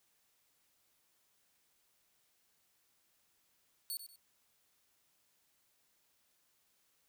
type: tone with echo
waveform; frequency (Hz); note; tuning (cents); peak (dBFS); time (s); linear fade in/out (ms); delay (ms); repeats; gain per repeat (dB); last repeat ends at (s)
5% pulse; 4435; C#8; 0; -31; 3.9-3.97; 0; 94; 2; -10; 4.158
effects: white hiss -75 dBFS RMS until 7.08 s